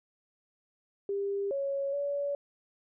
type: tone with pitch steps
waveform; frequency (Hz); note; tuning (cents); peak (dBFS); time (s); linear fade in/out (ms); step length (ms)
sine; 398.9 / 554 / 569; G4 / C#5 / C#5; +30 / -1 / +45; -29; 1.09-2.35; 2; 420
effects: none